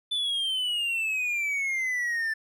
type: exponential sweep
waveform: triangle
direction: down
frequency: 3520 to 1760 Hz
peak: -24 dBFS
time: 0.11-2.34 s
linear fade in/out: 10 ms
effects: none